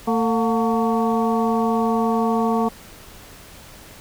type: harmonic tone with a mistuned harmonic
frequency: 225 Hz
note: A3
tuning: 39 cents sharp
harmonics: 1 / 2 / 3 / 4 / 5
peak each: -20 / -23 / -25 / -26 / -27 dBFS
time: 0.07-2.69 s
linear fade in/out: 10 ms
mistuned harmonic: 3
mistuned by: +92 cents
effects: pink hiss -43 dBFS RMS until 4 s